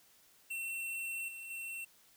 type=tone with level steps; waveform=square; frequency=2708 Hz; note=E7; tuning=46 cents sharp; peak=-38 / -45 / -41 dBFS; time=0.5-1.85 s; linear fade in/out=10 ms; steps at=1.28 / 1.5 s; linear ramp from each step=5 ms; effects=white hiss -65 dBFS RMS until 2.16 s